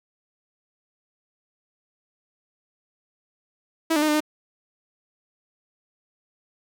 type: tone with pitch steps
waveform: sawtooth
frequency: 324.6 / 296.6 / 307.8 / 300.1 / 304.9 Hz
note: E4 / D4 / D#4 / D4 / D#4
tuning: -27 / +17 / -19 / +38 / -35 cents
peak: -15 dBFS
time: 3.9-4.205 s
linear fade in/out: 10 ms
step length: 61 ms
effects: none